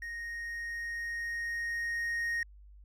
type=tone with level ramp; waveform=triangle; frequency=1864 Hz; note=A#6; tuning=1 cent flat; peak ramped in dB=-36 to -28 dBFS; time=0.02-2.43 s; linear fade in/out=2 ms; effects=added 50 Hz sine -51 dBFS peak until 2.84 s